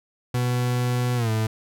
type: tone with pitch glide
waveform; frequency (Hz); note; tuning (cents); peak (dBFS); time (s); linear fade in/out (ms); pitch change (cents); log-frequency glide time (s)
40% pulse; 123.47 to 110; B2 to A2; 0 to 0; -20; 0.34-1.47; 5; -200; 1.16-1.3
effects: none